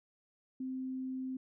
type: tone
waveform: sine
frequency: 260 Hz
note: C4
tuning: 11 cents flat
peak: -36 dBFS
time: 0.6-1.37 s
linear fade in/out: 5 ms
effects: none